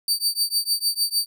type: tone with tremolo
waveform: sawtooth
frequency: 4615 Hz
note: D8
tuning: 31 cents flat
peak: -14 dBFS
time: 0.08-1.26 s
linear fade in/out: 2 ms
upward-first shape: triangle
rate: 6.6 Hz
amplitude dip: 100%
effects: none